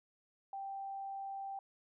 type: tone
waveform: sine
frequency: 784 Hz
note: G5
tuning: in tune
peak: -40 dBFS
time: 0.53-1.59 s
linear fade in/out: 2 ms
effects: none